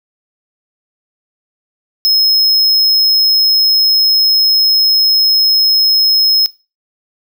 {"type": "tone", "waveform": "square", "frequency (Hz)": 5160, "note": "E8", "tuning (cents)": -38, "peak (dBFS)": -8, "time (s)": [2.05, 6.46], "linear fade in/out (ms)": 0, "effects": ["noise-tail reverb RT60 0.3 s tail -21 dB re dry"]}